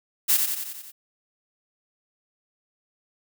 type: noise with echo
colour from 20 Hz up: blue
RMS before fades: -19 dBFS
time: 0.28-0.38 s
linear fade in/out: 20 ms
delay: 90 ms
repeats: 6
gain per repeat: -4 dB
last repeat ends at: 0.92 s
effects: none